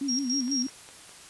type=tone with vibrato; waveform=sine; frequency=261.6 Hz; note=C4; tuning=in tune; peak=-27 dBFS; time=0.01-0.67 s; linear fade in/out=5 ms; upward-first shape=sine; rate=6.3 Hz; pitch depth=140 cents each way
type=tone with tremolo; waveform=sine; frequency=5600 Hz; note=F8; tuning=4 cents sharp; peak=-26 dBFS; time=0.08-0.7 s; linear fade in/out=10 ms; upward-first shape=square; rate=4.6 Hz; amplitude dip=80%
type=click train; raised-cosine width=0.3 ms; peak=-32 dBFS; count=4; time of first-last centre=0.48-1.093 s; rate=4.89 Hz
effects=white hiss -48 dBFS RMS until 1.29 s + resampled to 24000 Hz